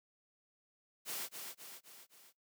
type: noise with echo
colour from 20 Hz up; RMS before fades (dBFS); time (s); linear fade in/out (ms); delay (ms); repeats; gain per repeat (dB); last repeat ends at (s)
white; -41; 1.05-1.29; 50; 260; 4; -5; 2.33
effects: noise-tail reverb RT60 0.2 s tail -25 dB re dry + high-pass 200 Hz 12 dB/octave